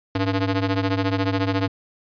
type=ring-modulated tone; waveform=sawtooth; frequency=192.9 Hz; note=G3; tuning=28 cents flat; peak=-13 dBFS; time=0.15-1.68 s; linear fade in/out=5 ms; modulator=89.4 Hz; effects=resampled to 11025 Hz